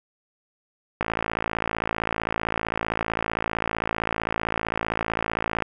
click train, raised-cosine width 0.5 ms, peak -9 dBFS, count 257, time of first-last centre 1.01-5.623 s, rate 55.5 Hz, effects none

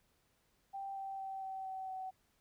sine tone with pitch steps, 784 / 778.1 / 772.3 / 766.5 / 760.8 / 755.1 Hz, G5 / G5 / G5 / G5 / F#5 / F#5, 0 / -13 / -26 / -39 / +48 / +35 cents, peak -40 dBFS, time 0.73-2.11 s, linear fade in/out 20 ms, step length 230 ms, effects pink hiss -75 dBFS RMS until 2.4 s

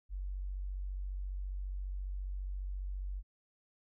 sine tone, 47.33 Hz, F#1, 40 cents sharp, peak -36 dBFS, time 0.09-3.23 s, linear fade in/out 50 ms, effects none

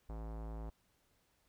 square tone with low-pass filter, 55 Hz, A1, in tune, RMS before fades -44 dBFS, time 0.09-0.7 s, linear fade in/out 5 ms, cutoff 900 Hz, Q 1.5, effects pink hiss -75 dBFS RMS until 1.48 s

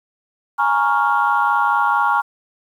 sine chord, Bb minor seventh, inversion third, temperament equal with one note detuned, 830.6 / 935 / 1108.7 / 1396.9 Hz, Ab5 / Bb5 / Db6 / F6, 0 / +5 / 0 / 0 cents, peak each -19 dBFS, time 0.58-2.22 s, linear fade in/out 20 ms, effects tanh soft clip ceiling -5 dBFS + 8-bit

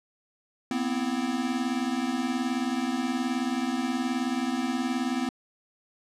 square tone cluster, 239 / 257.8 / 332 Hz, A#3 / C4 / E4, +43 / -26 / +12 cents, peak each -32 / -29 / -36 dBFS, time 0.71-5.29 s, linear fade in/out 2 ms, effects low-pass 8000 Hz 12 dB/octave

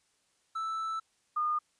triangle / sine tone pair in turn, 1318.5 / 1219.9 Hz, E6 / D#6, 0 / -35 cents, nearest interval minor second, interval 135 cents, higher first, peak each -30 / -27 dBFS, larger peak second, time 0.55-1 / 1.36-1.59 s, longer first, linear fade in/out 10 ms, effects white hiss -72 dBFS RMS until 1.79 s + resampled to 22050 Hz

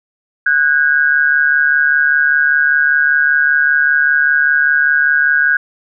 sine tone pair together, 1480 / 1625.1 Hz, F#6 / G#6, 0 / -38 cents, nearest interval major second, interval 162 cents, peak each -12 dBFS, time 0.46-5.57 s, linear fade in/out 5 ms, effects none

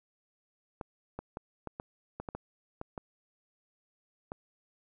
clicks, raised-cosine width 1 ms, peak -24 dBFS, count 11, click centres 0.812 / 1.19 / 1.371 / 1.673 / 1.799 / 2.2 / 2.288 / 2.35 / 2.814 / 2.978 / 4.319 s, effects none

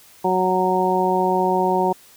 harmonic tone, 185 Hz, F#3, in tune, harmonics 1 / 2 / 3 / 4 / 5, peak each -25 / -21 / -26 / -22 / -21 dBFS, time 0.24-1.93 s, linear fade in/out 10 ms, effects white hiss -49 dBFS RMS until 2.16 s

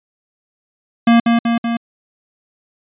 square tone with echo, 233.1 Hz, A#3, in tune, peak -8 dBFS, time 1.07-1.2 s, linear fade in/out 5 ms, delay 190 ms, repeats 3, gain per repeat -3 dB, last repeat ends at 1.77 s, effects resampled to 8000 Hz

